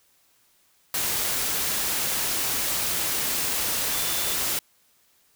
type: tone in noise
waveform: sine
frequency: 3520 Hz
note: A7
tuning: in tune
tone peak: -36 dBFS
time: 3.93-4.34 s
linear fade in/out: 2 ms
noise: white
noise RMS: -26 dBFS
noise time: 0.94-4.59 s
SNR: -13 dB
effects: white hiss -63 dBFS RMS until 5.35 s